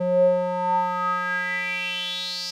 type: tone with band-pass filter sweep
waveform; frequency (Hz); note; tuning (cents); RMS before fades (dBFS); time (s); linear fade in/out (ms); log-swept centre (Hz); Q
square; 180; F#3; -47; -24; 0-2.51; 10; 430 to 5100; 7
effects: none